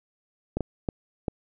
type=clicks; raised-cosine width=2 ms; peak=-13 dBFS; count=4; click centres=0.57 / 0.607 / 0.888 / 1.282 s; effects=none